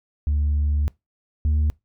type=tone pair in turn; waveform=sine; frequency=73.42 / 75.7 Hz; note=D2 / D#2; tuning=0 / -47 cents; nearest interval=minor second; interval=53 cents; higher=second; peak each=-16 / -14 dBFS; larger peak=second; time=0.27-0.88 / 1.45-1.7 s; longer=first; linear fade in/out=0 ms; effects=noise-tail reverb RT60 0.2 s tail -25 dB re dry + tanh soft clip ceiling -16 dBFS